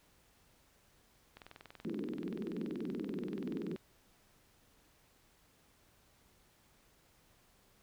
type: click train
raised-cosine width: 0.3 ms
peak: -34 dBFS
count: 51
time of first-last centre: 1.37-3.762 s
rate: 20.9 Hz
type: band-pass noise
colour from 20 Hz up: pink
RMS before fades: -40 dBFS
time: 1.85-3.76 s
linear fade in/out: 2 ms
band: 180 to 410 Hz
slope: 48 dB/octave
effects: pink hiss -68 dBFS RMS until 7.82 s